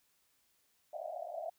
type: band-pass noise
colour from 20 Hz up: white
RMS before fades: -42 dBFS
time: 0.93-1.5 s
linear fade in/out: 5 ms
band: 610 to 720 Hz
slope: 96 dB/octave
effects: white hiss -74 dBFS RMS until 1.58 s